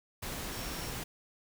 sine tone in noise, 5500 Hz, F8, 27 cents flat, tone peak -49 dBFS, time 0.52-0.91 s, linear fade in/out 10 ms, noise pink, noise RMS -39 dBFS, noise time 0.22-1.04 s, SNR -13 dB, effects none

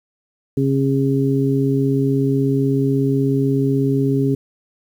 harmonic tone, 136.3 Hz, C#3, 29 cents flat, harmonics 1 / 2 / 3, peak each -18 / -18 / -21 dBFS, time 0.57-4.35 s, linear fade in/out 5 ms, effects 8-bit

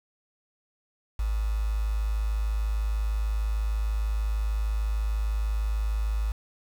sine tone with quantisation, 53.2 Hz, G#1, 42 cents sharp, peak -24 dBFS, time 1.19-6.32 s, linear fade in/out 5 ms, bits 7, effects none

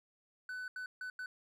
triangle tone bursts at uneven times, 1500 Hz, F#6, 23 cents sharp, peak -38 dBFS, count 4, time 0.49-0.68 / 0.76-0.86 / 1.01-1.1 / 1.19-1.26 s, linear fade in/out 2 ms, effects none

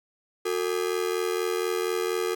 45% pulse ring-modulated tone, 407.6 Hz, G#4, 32 cents flat, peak -22 dBFS, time 0.45-2.35 s, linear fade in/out 10 ms, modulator 42.1 Hz, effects 10-bit

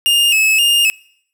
45% pulse tone with vibrato, 2704 Hz, E7, 43 cents sharp, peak -10 dBFS, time 0.06-0.9 s, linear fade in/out 0 ms, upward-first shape square, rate 1.9 Hz, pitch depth 75 cents each way, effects noise-tail reverb RT60 0.7 s tail -24 dB re dry

